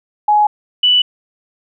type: tone pair in turn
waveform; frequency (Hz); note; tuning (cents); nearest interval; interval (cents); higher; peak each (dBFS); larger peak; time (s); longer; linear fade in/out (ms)
sine; 839 / 2968; G#5 / F#7; +17 / +5; octave + minor seventh; 2188; second; -8 / -8; neither; 0.28-0.47 / 0.83-1.02; neither; 5
effects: none